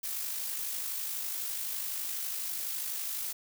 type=noise with amplitude modulation; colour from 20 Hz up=blue; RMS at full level=-34 dBFS; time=0.03-3.33 s; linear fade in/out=10 ms; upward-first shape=sine; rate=52 Hz; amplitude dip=35%; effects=none